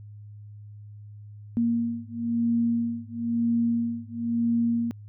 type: beating tone pair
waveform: sine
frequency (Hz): 233.1 / 234.1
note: A#3 / A#3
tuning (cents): 0 / +8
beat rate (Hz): 1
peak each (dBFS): -26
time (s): 1.57-4.91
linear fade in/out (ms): 0
effects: added 104 Hz sine -41 dBFS peak until 5.08 s